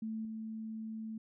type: tone with level steps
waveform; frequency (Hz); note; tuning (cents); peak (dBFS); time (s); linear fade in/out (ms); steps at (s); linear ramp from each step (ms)
sine; 220.6; A3; +5; -36 / -39; 0.02-1.18; 5; 0.25; 2
effects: none

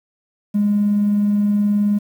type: tone with tremolo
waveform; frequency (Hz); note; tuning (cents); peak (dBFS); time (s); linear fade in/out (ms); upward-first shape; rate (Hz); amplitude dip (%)
triangle; 206; G#3; -14; -9; 0.54-1.99; 20; sine; 19; 25
effects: tanh soft clip ceiling -11 dBFS + 8-bit

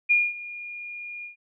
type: tone with ADSR envelope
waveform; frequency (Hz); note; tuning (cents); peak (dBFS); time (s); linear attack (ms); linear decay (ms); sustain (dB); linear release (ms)
sine; 2425; D#7; -45; -15; 0.09-1.36; 21; 220; -19; 120
effects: none

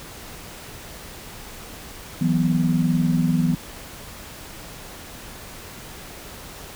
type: chord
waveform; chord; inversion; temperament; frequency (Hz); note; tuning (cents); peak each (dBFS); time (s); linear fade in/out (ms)
sine; E suspended second; none; equal; 164.81 / 185 / 246.9; E3 / F#3 / B3; 0 / 0 / 0; -20 / -23 / -22; 2.21-3.55; 5
effects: pink hiss -39 dBFS RMS until 6.75 s

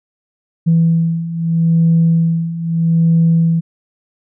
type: beating tone pair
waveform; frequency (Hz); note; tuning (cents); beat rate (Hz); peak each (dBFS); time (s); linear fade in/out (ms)
sine; 164.81 / 165.6; E3 / E3; 0 / +8; 0.79; -15 / -11; 0.66-3.61; 20
effects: tanh soft clip ceiling -4 dBFS

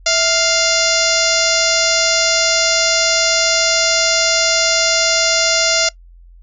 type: harmonic tone with a mistuned harmonic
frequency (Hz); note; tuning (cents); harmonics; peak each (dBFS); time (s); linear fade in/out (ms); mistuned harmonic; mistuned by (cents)
698.5; F5; 0; 1 / 2 / 3 / 4 / 5 / 6 / 7 / 8 / 9 / 10; -19 / -22 / -21 / -23 / -24 / -22 / -20 / -20 / -24 / -22; 0.06-5.89; 5; 1; -110
effects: noise-tail reverb RT60 0.1 s tail -22 dB re dry + added 43 Hz sine -39 dBFS peak until 6.42 s

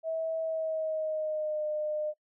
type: tone with pitch glide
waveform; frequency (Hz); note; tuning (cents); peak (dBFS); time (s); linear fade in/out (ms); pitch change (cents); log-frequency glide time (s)
sine; 647 to 607.2; E5 to D#5; -32 to -42; -29; 0.03-2.14; 50; -110; 0.4-1.65
effects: noise-tail reverb RT60 0.1 s tail -21 dB re dry

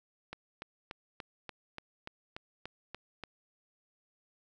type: click train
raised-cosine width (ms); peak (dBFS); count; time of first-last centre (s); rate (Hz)
0.3; -25; 11; 0.33-3.237; 3.44
effects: none

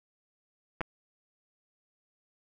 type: clicks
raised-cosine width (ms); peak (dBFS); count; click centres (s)
0.5; -17; 2; 0.808 / 0.814
effects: none

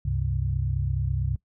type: tone cluster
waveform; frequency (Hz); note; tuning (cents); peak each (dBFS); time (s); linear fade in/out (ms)
sine; 68.5 / 97.7 / 132.6; C#2 / G2 / C3; -20 / -5 / +23; -28; 0.05-1.36; 5
effects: noise-tail reverb RT60 0.1 s tail -20 dB re dry

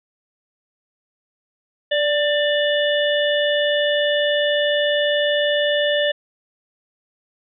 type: harmonic tone with a mistuned harmonic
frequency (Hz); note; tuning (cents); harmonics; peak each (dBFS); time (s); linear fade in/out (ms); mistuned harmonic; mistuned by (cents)
586; D5; -4; 1 / 3 / 5 / 6; -18 / -23 / -25 / -26; 1.91-6.12; 10; 3; +25
effects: none

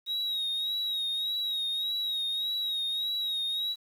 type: tone with vibrato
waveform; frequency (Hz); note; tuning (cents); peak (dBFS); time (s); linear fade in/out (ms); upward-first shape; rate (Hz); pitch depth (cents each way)
sine; 3798; A#7; +32; -26; 0.06-3.76; 50; sine; 1.7; 50
effects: tanh soft clip ceiling -27 dBFS + 9-bit

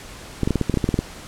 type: clicks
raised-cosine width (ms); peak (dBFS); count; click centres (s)
3; -6; 12; 0.433 / 0.475 / 0.507 / 0.557 / 0.613 / 0.697 / 0.741 / 0.773 / 0.842 / 0.89 / 0.942 / 0.99
effects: pink hiss -39 dBFS RMS until 1.27 s + low-pass 10000 Hz 12 dB/octave

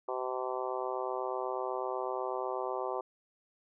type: harmonic tone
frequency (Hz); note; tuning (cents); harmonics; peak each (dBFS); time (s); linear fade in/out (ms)
128.1; C3; -36; 3 / 4 / 5 / 6 / 7 / 8 / 9; -38 / -39 / -40 / -41 / -41 / -42 / -43; 0.08-3.01; 5
effects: none

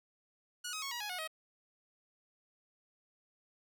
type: tone with pitch steps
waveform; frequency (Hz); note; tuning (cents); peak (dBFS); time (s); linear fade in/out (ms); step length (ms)
10% pulse; 1454 / 1265.8 / 1101.9 / 959.3 / 835.1 / 727 / 632.9; F#6 / D#6 / C#6 / A#5 / G#5 / F#5 / D#5; -31 / +29 / -11 / +49 / +9 / -31 / +29; -30; 0.64-1.277; 10; 91
effects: none

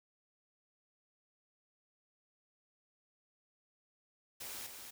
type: noise with echo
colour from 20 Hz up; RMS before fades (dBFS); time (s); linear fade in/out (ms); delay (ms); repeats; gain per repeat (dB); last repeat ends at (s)
white; -45; 4.4-4.67; 10; 240; 1; -5; 4.91
effects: none

